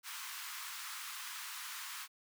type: high-pass noise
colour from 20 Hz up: pink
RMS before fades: -45 dBFS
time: 0.03-2.08 s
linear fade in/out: 50 ms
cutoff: 1000 Hz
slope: 48 dB/octave
effects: none